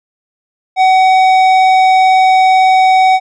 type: tone with tanh clipping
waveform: sine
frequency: 753 Hz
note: F#5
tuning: 30 cents sharp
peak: -7 dBFS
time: 0.76-3.2 s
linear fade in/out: 50 ms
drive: 12 dB
effects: none